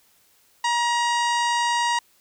harmonic tone with a mistuned harmonic, 950 Hz, A#5, 33 cents sharp, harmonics 1 / 2 / 3 / 4 / 5 / 6 / 7 / 8 / 9, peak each -21 / -27 / -31 / -33 / -35 / -37 / -38 / -39 / -40 dBFS, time 0.64-1.99 s, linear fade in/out 5 ms, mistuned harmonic 7, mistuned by -28 cents, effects white hiss -60 dBFS RMS until 2.2 s

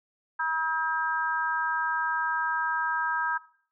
harmonic tone, 320 Hz, D#4, 49 cents sharp, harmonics 3 / 4 / 5, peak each -29 / -32 / -29 dBFS, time 0.39-3.38 s, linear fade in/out 10 ms, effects noise-tail reverb RT60 0.5 s tail -17 dB re dry

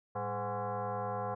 sine tone with frequency modulation, 110 Hz, A2, in tune, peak -33 dBFS, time 0.15-1.35 s, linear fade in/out 10 ms, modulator 310 Hz, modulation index 3.3, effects none

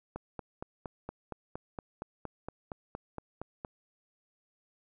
click train, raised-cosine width 1 ms, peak -24 dBFS, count 16, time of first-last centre 0.16-3.648 s, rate 4.3 Hz, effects none

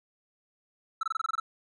triangle tone bursts, 1318.5 Hz, E6, in tune, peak -24 dBFS, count 9, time 1.01-1.4 s, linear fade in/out 5 ms, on 22 ms, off 24 ms, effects resampled to 22050 Hz

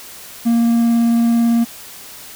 triangle tone with vibrato, 233.1 Hz, A#3, in tune, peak -9 dBFS, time 0.45-1.65 s, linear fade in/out 20 ms, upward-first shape triangle, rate 18 Hz, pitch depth 10 cents each way, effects white hiss -36 dBFS RMS until 2.35 s

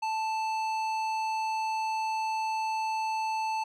sine tone with tanh clipping, 880 Hz, A5, in tune, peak -30 dBFS, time 0.02-3.64 s, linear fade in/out 10 ms, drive 14 dB, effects none

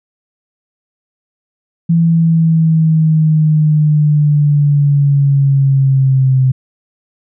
sine linear sweep, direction down, 167.4 to 130 Hz, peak -7 dBFS, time 1.89-6.52 s, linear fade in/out 10 ms, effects none

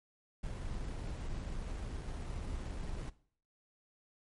brown noise with sample-and-hold, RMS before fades -40 dBFS, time 0.43-3.1 s, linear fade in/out 10 ms, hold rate 4900 Hz, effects noise-tail reverb RT60 0.5 s tail -18 dB re dry + MP3 48 kbps

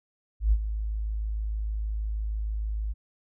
sine tone with ADSR envelope, 53.2 Hz, G#1, 42 cents sharp, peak -16 dBFS, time 0.4-2.94 s, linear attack 120 ms, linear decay 54 ms, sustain -11 dB, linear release 28 ms, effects none

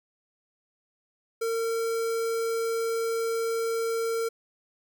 square tone with notch filter, 456.4 Hz, A#4, 37 cents flat, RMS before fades -28 dBFS, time 1.41-4.29 s, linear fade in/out 10 ms, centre 2900 Hz, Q 1.4, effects none

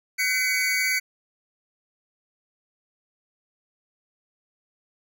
square tone cluster, 1511 / 2033 / 2249 / 4563 Hz, F#6 / B6 / C#7 / C#8, +36 / +50 / +24 / +49 cents, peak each -32 / -27 / -25 / -32 dBFS, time 0.18-1 s, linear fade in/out 20 ms, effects none

